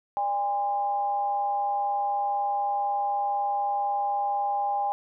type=tone with amplitude modulation; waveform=sine; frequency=811 Hz; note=G#5; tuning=41 cents flat; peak=-21 dBFS; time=0.17-4.92 s; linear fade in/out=0 ms; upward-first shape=sine; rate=222 Hz; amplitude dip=60%; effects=none